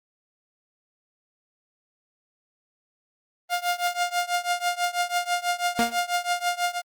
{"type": "tone with tremolo", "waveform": "sawtooth", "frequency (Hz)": 706, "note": "F5", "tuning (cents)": 19, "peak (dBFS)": -16, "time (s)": [3.49, 6.82], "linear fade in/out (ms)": 50, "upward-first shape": "triangle", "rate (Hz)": 6.1, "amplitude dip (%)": 95}
{"type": "tone with exponential decay", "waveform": "sawtooth", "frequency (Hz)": 233.1, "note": "A#3", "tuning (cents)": 0, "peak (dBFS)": -16, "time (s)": [5.79, 6.02], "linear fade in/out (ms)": 0, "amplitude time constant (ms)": 50}
{"effects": ["Opus 24 kbps"]}